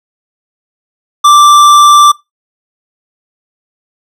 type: tone with tanh clipping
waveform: sine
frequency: 1174.7 Hz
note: D6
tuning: in tune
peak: -3 dBFS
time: 1.24-2.12 s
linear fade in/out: 10 ms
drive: 16 dB
effects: noise-tail reverb RT60 0.2 s tail -21 dB re dry